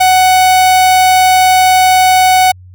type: tone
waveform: 45% pulse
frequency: 744 Hz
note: F#5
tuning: 9 cents sharp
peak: -5 dBFS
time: 0-2.52 s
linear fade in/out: 10 ms
effects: added 91 Hz sine -33 dBFS peak until 2.74 s